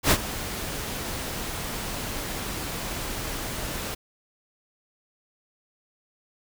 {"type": "noise with ADSR envelope", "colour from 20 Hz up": "pink", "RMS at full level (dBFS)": -17, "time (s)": [0.03, 3.95], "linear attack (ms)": 81, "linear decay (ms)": 58, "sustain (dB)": -15, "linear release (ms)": 11, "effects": []}